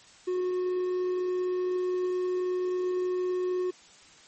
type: tone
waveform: triangle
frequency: 364.4 Hz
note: F#4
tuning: 26 cents flat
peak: -24 dBFS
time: 0.27-3.71 s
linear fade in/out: 10 ms
effects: white hiss -54 dBFS RMS until 4.27 s + MP3 32 kbps